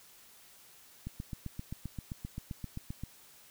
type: click train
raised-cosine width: 5 ms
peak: -26 dBFS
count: 16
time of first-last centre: 1.07-3.036 s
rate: 7.63 Hz
effects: white hiss -58 dBFS RMS until 3.5 s